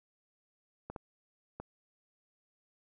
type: clicks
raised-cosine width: 1 ms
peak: -27 dBFS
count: 3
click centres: 0.9 / 0.962 / 1.6 s
effects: none